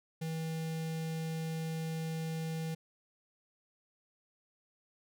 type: tone with notch filter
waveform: square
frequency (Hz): 161.2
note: E3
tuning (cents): -38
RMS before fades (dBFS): -37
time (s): 0.21-2.75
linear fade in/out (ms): 10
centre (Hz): 1200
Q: 1.5
effects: none